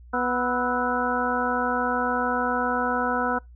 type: harmonic tone with a mistuned harmonic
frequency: 246.9 Hz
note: B3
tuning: in tune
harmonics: 1 / 2 / 3 / 4 / 5 / 6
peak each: -29 / -29 / -29 / -29 / -29 / -29 dBFS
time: 0.13-3.39 s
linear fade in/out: 10 ms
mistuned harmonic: 5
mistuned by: +96 cents
effects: noise-tail reverb RT60 0.2 s tail -26 dB re dry + added 60 Hz sine -44 dBFS peak until 3.55 s